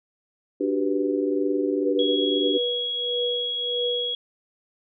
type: chord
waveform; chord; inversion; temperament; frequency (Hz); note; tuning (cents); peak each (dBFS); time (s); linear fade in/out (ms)
sine; G major seventh; second; equal; 293.7 / 370 / 392 / 493.9; D4 / F#4 / G4 / B4; 0 / 0 / 0 / 0; -25 / -29 / -25 / -29; 0.6-2.58; 10
type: tone with tremolo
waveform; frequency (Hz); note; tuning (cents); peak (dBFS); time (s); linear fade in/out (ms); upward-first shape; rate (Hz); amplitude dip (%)
sine; 485.2; B4; -31; -23; 1.83-4.14; 5; triangle; 1.6; 95
type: tone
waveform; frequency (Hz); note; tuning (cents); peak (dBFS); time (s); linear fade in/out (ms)
sine; 3322; G#7; 0; -25; 1.99-4.15; 2
effects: none